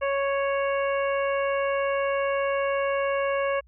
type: harmonic tone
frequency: 554.4 Hz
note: C#5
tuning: in tune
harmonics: 1 / 2 / 3 / 4 / 5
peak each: -24 / -30 / -34 / -36 / -38 dBFS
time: 0.01-3.61 s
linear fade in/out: 20 ms
effects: added 60 Hz sine -53 dBFS peak until 3.67 s